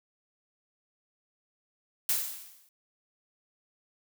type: noise with exponential decay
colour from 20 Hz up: blue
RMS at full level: -25 dBFS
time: 2.09-2.69 s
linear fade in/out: 2 ms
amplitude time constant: 130 ms
effects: none